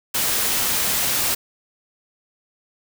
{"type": "noise", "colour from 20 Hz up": "white", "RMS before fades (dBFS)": -21, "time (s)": [0.14, 1.35], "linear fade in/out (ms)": 10, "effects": []}